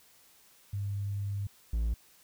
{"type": "tone pair in turn", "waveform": ["sine", "triangle"], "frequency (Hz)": [100.4, 56.47], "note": ["G2", "A1"], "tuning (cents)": [42, 46], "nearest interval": "minor seventh", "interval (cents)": 996, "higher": "first", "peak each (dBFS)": [-31, -25], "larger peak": "second", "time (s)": [[0.73, 1.47], [1.73, 1.94]], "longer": "first", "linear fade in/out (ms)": 5, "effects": ["white hiss -61 dBFS RMS until 2.23 s"]}